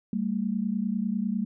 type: tone pair together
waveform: sine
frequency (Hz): 195.6 / 225.6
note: G3 / A3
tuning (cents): -4 / +44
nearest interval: major second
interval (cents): 248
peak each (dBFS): -28 / -28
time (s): 0.13-1.45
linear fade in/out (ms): 2
effects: none